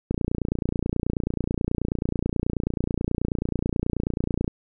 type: click train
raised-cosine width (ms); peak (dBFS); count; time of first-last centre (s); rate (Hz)
3; -11; 129; 0.11-4.479; 29.3
effects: none